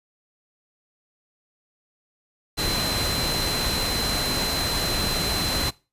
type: tone in noise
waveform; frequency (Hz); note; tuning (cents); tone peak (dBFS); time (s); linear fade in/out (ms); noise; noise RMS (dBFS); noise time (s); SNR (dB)
sine; 4074; C8; -47; -27; 2.57-5.71; 20; pink; -26; 2.57-5.71; -4
effects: noise-tail reverb RT60 0.3 s tail -22 dB re dry + resampled to 32000 Hz